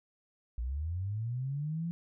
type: linear sweep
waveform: sine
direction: up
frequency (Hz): 55.6 to 172.8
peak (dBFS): -32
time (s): 0.58-1.91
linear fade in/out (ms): 0
effects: none